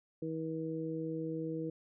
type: harmonic tone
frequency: 160.5 Hz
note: E3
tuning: 46 cents flat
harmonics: 1 / 2 / 3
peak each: -41 / -38 / -40 dBFS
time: 0.22-1.7 s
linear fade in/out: 5 ms
effects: none